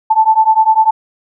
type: beating tone pair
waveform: sine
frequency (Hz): 874 / 884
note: A5 / A5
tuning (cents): -12 / +8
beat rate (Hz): 10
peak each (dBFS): -10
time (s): 0.1-0.91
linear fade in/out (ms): 10
effects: none